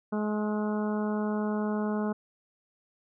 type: harmonic tone with a mistuned harmonic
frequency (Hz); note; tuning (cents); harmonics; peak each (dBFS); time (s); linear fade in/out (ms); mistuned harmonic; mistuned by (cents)
211.5; G#3; +32; 1 / 2 / 3 / 4 / 5 / 6 / 7; -28 / -34 / -38 / -40 / -42 / -44 / -45; 0.12-2.13; 10; 7; -24
effects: none